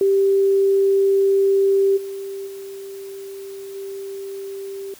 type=tone with level steps; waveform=sine; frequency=392 Hz; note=G4; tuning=in tune; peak=-13 / -27 / -31 / -28 dBFS; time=0.01-4.94 s; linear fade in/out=2 ms; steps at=1.96 / 2.46 / 3.74 s; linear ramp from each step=20 ms; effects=white hiss -46 dBFS RMS until 4.99 s